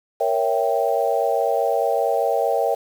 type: chord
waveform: sine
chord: A# diminished seventh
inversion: none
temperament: equal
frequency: 466.2 / 554.4 / 659.3 / 784 Hz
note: A#4 / C#5 / E5 / G5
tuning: 0 / 0 / 0 / 0 cents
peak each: -23 dBFS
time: 0.2-2.75 s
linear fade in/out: 10 ms
effects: 7-bit